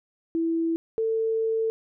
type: tone pair in turn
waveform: sine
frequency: 329.6 / 446.9 Hz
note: E4 / A4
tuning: 0 / +27 cents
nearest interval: perfect fourth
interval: 527 cents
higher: second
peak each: -22 dBFS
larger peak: neither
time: 0.35-0.76 / 0.98-1.7 s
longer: second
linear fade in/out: 0 ms
effects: none